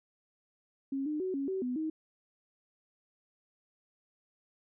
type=tone with pitch steps; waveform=sine; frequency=272.2 / 302.7 / 373.6 / 276.1 / 380.9 / 249.6 / 314.8 Hz; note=C#4 / D#4 / F#4 / C#4 / G4 / B3 / D#4; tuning=-31 / -48 / +17 / -7 / -50 / +19 / +20 cents; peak=-31 dBFS; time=0.92-1.9 s; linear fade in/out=5 ms; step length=140 ms; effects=none